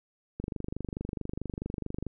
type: click train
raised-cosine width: 3 ms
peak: -21 dBFS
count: 42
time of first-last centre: 0.4-2.067 s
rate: 24.6 Hz
effects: none